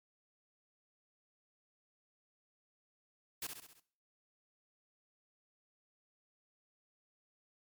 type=noise with echo; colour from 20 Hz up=white; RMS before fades=-40 dBFS; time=3.42-3.47 s; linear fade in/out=5 ms; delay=66 ms; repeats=5; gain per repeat=-5 dB; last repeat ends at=3.8 s; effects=noise-tail reverb RT60 0.5 s tail -18 dB re dry + MP3 96 kbps